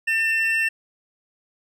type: tone pair together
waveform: triangle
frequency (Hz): 1798 / 2696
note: A6 / E7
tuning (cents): +37 / +38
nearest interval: perfect fifth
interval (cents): 701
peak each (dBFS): -20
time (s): 0.07-0.69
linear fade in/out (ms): 10
effects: none